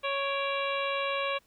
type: harmonic tone with a mistuned harmonic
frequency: 554.4 Hz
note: C#5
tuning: in tune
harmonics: 1 / 2 / 3 / 4 / 5 / 6 / 7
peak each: -32 / -33 / -40 / -36 / -37 / -41 / -43 dBFS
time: 0.03-1.39 s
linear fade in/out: 20 ms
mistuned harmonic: 4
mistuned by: +92 cents
effects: pink hiss -66 dBFS RMS until 1.46 s